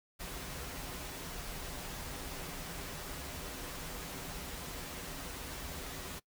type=noise with comb filter; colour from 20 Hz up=pink; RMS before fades=-43 dBFS; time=0.19-6.2 s; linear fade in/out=20 ms; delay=9.2 ms; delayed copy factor=-0.5; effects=noise-tail reverb RT60 0.1 s tail -21 dB re dry